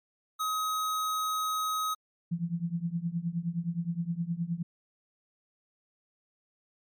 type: tone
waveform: square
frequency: 1266 Hz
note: D#6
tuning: 30 cents sharp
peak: -29 dBFS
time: 0.39-1.95 s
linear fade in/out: 20 ms
type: tone with tremolo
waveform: sine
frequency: 170 Hz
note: F3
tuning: 46 cents flat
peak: -25 dBFS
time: 2.31-4.63 s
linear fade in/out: 10 ms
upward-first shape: triangle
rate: 9.6 Hz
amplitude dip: 95%
effects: MP3 96 kbps